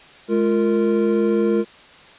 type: tone cluster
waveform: triangle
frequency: 211.5 / 347.9 / 462.5 Hz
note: G#3 / F4 / A#4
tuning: +32 / -7 / -14 cents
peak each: -18 dBFS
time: 0.28-1.65 s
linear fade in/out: 50 ms
effects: white hiss -45 dBFS RMS until 2.18 s + resampled to 8000 Hz